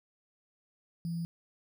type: tone with sample-and-hold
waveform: sine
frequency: 168.2 Hz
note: E3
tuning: 35 cents sharp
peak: -32 dBFS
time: 1.05-1.25 s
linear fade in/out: 0 ms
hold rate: 4900 Hz
effects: none